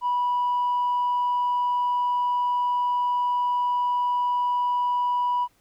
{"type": "tone with tanh clipping", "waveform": "triangle", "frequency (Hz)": 980, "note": "B5", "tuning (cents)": -14, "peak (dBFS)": -21, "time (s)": [0.01, 5.48], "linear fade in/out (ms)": 50, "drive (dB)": 5, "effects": ["pink hiss -64 dBFS RMS until 5.6 s"]}